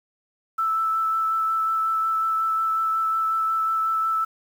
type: tone with vibrato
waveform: sine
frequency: 1318.5 Hz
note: E6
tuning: in tune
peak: -20 dBFS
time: 0.58-4.25 s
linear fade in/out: 10 ms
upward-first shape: sine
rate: 5.5 Hz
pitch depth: 9 cents each way
effects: 8-bit